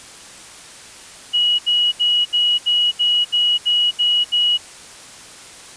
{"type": "tone bursts", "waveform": "sine", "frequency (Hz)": 2912, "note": "F#7", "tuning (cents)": -28, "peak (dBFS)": -13, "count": 10, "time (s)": [1.33, 4.578], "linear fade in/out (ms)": 20, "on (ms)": 260, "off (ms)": 72, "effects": ["white hiss -39 dBFS RMS until 5.76 s", "resampled to 22050 Hz"]}